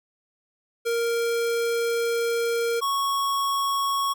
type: tone pair in turn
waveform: square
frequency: 466.2 / 1106.6 Hz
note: A#4 / C#6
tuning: 0 / -3 cents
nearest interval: octave + minor third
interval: 1497 cents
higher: second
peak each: -23 dBFS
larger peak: neither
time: 0.85-2.81 / 2.81-4.14 s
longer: first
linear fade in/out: 20 ms
effects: none